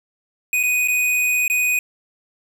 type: tone with dropouts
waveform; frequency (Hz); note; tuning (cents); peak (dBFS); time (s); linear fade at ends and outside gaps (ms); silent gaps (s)
square; 2489; D#7; 0; -17; 0.53-1.79; 2; 0.63-0.635 / 0.876-0.883 / 1.48-1.499
effects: 8-bit